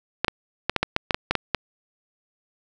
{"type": "clicks", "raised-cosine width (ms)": 0.3, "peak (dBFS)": -4, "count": 11, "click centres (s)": [0.246, 0.282, 0.696, 0.763, 0.83, 0.964, 1.108, 1.145, 1.31, 1.353, 1.547], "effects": []}